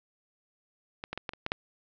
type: clicks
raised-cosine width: 0.3 ms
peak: -20 / -19 / -19 / -17 / -26 / -15 / -11 dBFS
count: 7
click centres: 1.039 / 1.13 / 1.176 / 1.292 / 1.335 / 1.464 / 1.519 s
effects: low-pass 5000 Hz 12 dB/octave